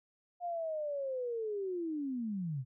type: linear sweep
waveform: sine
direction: down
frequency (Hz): 714 to 120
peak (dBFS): -34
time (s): 0.4-2.65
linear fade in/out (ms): 50
effects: none